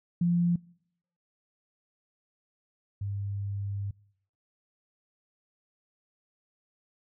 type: tone pair in turn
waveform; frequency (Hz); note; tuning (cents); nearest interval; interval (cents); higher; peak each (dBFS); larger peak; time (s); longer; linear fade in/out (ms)
sine; 173.3 / 100.04; F3 / G2; -13 / +36; minor seventh; 951; first; -22 / -30; first; 0.21-0.56 / 3.01-3.91; second; 5
effects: noise-tail reverb RT60 0.7 s tail -25 dB re dry